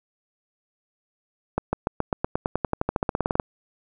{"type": "accelerating click train", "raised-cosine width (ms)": 1, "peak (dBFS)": -8, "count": 22, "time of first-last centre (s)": [1.58, 3.398], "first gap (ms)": 150, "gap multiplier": 0.94, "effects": []}